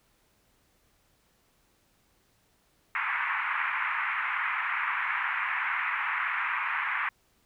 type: band-pass noise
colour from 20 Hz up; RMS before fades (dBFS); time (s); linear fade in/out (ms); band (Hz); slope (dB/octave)
white; -30; 2.95-7.09; 2; 930 to 2300; 48
effects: pink hiss -68 dBFS RMS until 7.45 s